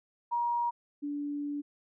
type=tone pair in turn; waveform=sine; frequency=950 / 289.7 Hz; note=A#5 / D4; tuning=+33 / -24 cents; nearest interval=octave + major sixth; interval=2057 cents; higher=first; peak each=-27 / -32 dBFS; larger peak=first; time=0.31-0.71 / 1.02-1.62 s; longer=second; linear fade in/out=20 ms; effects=none

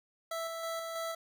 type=tone with tremolo; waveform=25% pulse; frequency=659.3 Hz; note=E5; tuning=in tune; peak=-31 dBFS; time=0.31-1.15 s; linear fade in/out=5 ms; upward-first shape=square; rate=3.1 Hz; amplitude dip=30%; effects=none

